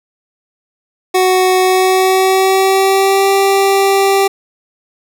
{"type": "tone with pitch glide", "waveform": "25% pulse", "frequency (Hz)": [371, 391.9], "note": ["F#4", "G4"], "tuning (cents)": [5, 0], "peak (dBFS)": -5, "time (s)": [1.14, 4.28], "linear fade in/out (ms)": 10, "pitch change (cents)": 95, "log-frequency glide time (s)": [1.61, 3.3], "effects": []}